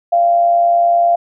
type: tone with amplitude modulation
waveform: sine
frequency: 690 Hz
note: F5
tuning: 21 cents flat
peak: -7 dBFS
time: 0.12-1.16 s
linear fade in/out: 10 ms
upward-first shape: sine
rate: 110 Hz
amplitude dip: 40%
effects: none